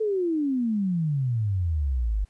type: exponential sweep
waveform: sine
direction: down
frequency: 447.3 to 47.74 Hz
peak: -22 dBFS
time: 0-2.25 s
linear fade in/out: 10 ms
effects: pink hiss -66 dBFS RMS until 2.29 s + resampled to 24000 Hz